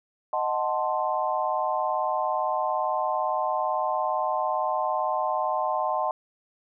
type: chord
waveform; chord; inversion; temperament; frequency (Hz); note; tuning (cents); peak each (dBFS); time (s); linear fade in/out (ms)
sine; D# diminished seventh; none; equal; 622.3 / 740 / 880 / 1046.5; D#5 / F#5 / A5 / C6; 0 / 0 / 0 / 0; -29; 0.33-6.11; 2
effects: none